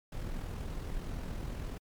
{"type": "noise with amplitude modulation", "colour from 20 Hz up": "brown", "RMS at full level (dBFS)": -36, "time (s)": [0.12, 1.78], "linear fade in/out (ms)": 5, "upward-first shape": "sine", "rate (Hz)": 41.4, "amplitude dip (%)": 40, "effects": ["MP3 96 kbps"]}